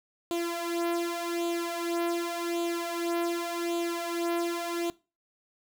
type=tone with flanger; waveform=sawtooth; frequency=341.5 Hz; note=F4; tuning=39 cents flat; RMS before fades=-31 dBFS; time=0.31-4.9 s; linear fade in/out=0 ms; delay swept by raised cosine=0.27 to 2.87 ms; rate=0.87 Hz; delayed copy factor=+0.7; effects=noise-tail reverb RT60 0.3 s tail -21 dB re dry